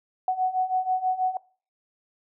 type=beating tone pair; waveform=sine; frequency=740 / 746.2 Hz; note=F#5 / F#5; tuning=0 / +14 cents; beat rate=6.2 Hz; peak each=-27 / -24 dBFS; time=0.28-1.37 s; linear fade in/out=2 ms; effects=noise-tail reverb RT60 0.4 s tail -22 dB re dry